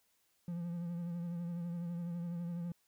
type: tone with vibrato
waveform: triangle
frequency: 172 Hz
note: F3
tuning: 26 cents flat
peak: -35 dBFS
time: 0.48-2.72 s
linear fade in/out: 2 ms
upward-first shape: triangle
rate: 12 Hz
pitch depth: 46 cents each way
effects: white hiss -75 dBFS RMS until 2.87 s